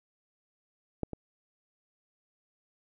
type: clicks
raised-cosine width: 2 ms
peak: -17 / -24 dBFS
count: 2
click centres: 1.033 / 1.133 s
effects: none